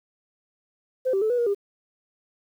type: tone with pitch steps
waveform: sine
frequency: 515 / 388.6 / 435.2 / 488.8 / 475 / 402.4 Hz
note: C5 / G4 / A4 / B4 / A#4 / G4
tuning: -28 / -15 / -19 / -18 / +33 / +45 cents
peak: -19 dBFS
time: 1.05-1.548 s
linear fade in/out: 20 ms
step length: 83 ms
effects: tanh soft clip ceiling -15 dBFS + 9-bit